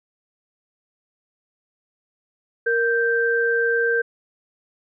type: tone pair together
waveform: sine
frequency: 466.2 / 1568 Hz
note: A#4 / G6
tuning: 0 / 0 cents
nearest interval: octave + major sixth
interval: 2100 cents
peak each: -20 dBFS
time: 2.66-4.02 s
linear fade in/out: 10 ms
effects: none